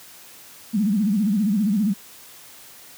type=tone with vibrato; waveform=sine; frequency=206.7 Hz; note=G#3; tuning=8 cents flat; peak=-17 dBFS; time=0.73-1.94 s; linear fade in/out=20 ms; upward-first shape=sine; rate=15 Hz; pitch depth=160 cents each way; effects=white hiss -45 dBFS RMS until 2.97 s + high-pass 80 Hz 12 dB/octave